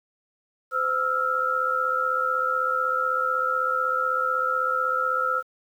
sine tone cluster, 513 / 1315 / 1391 Hz, C5 / E6 / F6, -34 / -5 / -7 cents, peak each -30 / -24 / -26 dBFS, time 0.71-5.43 s, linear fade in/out 50 ms, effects 9-bit

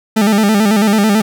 40% pulse tone with vibrato, 210 Hz, G#3, 19 cents sharp, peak -8 dBFS, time 0.16-1.22 s, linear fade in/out 10 ms, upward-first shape square, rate 9.1 Hz, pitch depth 79 cents each way, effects none

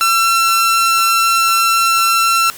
sawtooth tone, 1349 Hz, E6, 40 cents sharp, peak -7 dBFS, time 0.01-2.5 s, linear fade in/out 0 ms, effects white hiss -34 dBFS RMS until 2.57 s + Opus 48 kbps

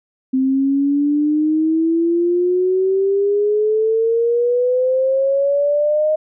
sine exponential sweep, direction up, 260 to 622.3 Hz, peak -13 dBFS, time 0.33-6.16 s, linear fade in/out 10 ms, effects none

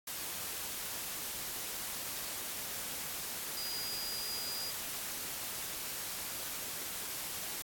sine tone in noise, 4883 Hz, D#8, 33 cents flat, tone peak -39 dBFS, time 3.57-4.71 s, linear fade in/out 5 ms, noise white, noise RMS -40 dBFS, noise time 0.07-7.62 s, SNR -2 dB, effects AAC 64 kbps

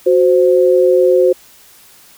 sine tone pair together, 368.2 / 520.7 Hz, F#4 / C5, -8 / -8 cents, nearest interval tritone, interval 600 cents, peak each -10 dBFS, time 0.06-1.33 s, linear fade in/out 10 ms, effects white hiss -44 dBFS RMS until 2.17 s

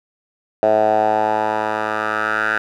10% pulse tone with band-pass filter sweep, 108 Hz, A2, 32 cents flat, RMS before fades -18 dBFS, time 0.63-2.58 s, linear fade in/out 0 ms, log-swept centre 650 to 1500 Hz, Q 4.9, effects none

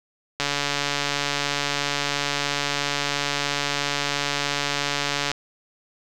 click train, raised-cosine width 0.2 ms, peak -6 dBFS, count 704, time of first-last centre 0.4-5.316 s, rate 143 Hz, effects none

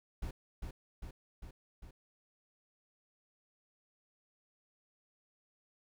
brown noise with echo, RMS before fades -39 dBFS, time 0.22-0.31 s, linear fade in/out 5 ms, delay 400 ms, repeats 4, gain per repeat -3 dB, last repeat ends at 1.91 s, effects none

